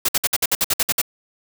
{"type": "noise bursts", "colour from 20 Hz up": "white", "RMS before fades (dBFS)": -18, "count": 11, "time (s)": [0.05, 1.016], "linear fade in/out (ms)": 5, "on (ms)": 36, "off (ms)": 57, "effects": []}